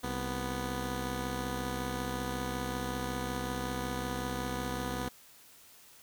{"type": "tone pair together", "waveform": "10% pulse", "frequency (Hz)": [65.4, 246.9], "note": ["C2", "B3"], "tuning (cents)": [0, 0], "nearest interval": "octave + major seventh", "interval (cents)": 2300, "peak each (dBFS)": -28, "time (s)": [0.03, 5.09], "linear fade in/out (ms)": 10, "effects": ["white hiss -57 dBFS RMS until 6.02 s"]}